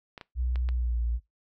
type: clicks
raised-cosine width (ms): 0.3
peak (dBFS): -25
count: 4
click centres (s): 0.178 / 0.212 / 0.558 / 0.689
type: tone with pitch glide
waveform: sine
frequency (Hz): 61.74 to 58.27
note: B1 to A#1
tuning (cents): 0 to 0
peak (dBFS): -25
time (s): 0.35-1.2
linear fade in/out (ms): 50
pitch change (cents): -100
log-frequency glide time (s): 0.7-0.99
effects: noise-tail reverb RT60 0.2 s tail -22 dB re dry